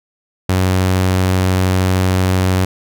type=tone; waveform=sawtooth; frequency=93 Hz; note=F#2; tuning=9 cents sharp; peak=-8 dBFS; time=0.49-2.65 s; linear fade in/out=5 ms; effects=none